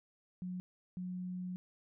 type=tone bursts at uneven times; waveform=sine; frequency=181.7 Hz; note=F#3; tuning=31 cents flat; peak=-38 dBFS; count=2; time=0.42-0.6 / 0.97-1.56 s; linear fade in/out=0 ms; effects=none